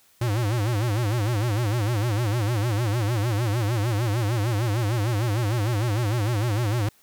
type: tone with vibrato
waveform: square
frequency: 111.2 Hz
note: A2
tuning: 19 cents sharp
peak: -22 dBFS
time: 0.21-6.89 s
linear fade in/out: 5 ms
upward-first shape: sine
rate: 6.6 Hz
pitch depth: 190 cents each way
effects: white hiss -59 dBFS RMS until 7.02 s